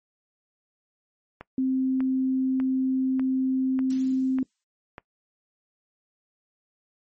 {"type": "click train", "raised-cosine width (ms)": 0.5, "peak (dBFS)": -23, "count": 7, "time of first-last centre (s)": [1.41, 4.981], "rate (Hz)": 1.68}
{"type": "tone", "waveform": "sine", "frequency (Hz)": 261.6, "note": "C4", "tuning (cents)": 0, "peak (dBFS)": -21, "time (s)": [1.58, 4.43], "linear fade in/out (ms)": 2}
{"type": "noise with exponential decay", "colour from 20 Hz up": "blue", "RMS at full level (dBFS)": -38, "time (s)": [3.9, 4.64], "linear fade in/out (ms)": 5, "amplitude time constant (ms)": 160}
{"effects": ["noise-tail reverb RT60 0.1 s tail -21 dB re dry", "MP3 32 kbps"]}